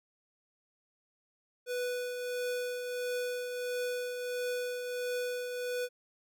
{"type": "tone with tremolo", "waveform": "square", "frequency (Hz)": 493.9, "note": "B4", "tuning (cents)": 0, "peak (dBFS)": -32, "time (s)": [1.66, 5.89], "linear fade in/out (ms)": 50, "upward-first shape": "triangle", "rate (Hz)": 1.5, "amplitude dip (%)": 45, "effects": []}